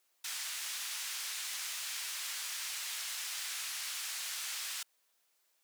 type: band-pass noise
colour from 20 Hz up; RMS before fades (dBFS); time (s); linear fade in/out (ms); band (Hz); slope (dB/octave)
white; -40; 0.24-4.83; 5; 1500 to 8500; 12
effects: white hiss -75 dBFS RMS until 5.63 s + high-pass 400 Hz 12 dB/octave